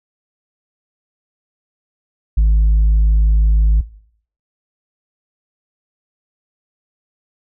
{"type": "tone", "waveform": "sine", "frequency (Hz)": 53, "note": "G#1", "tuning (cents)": 36, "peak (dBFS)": -6, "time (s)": [2.37, 3.81], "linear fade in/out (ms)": 10, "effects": ["noise-tail reverb RT60 0.6 s tail -20 dB re dry", "tanh soft clip ceiling -8 dBFS"]}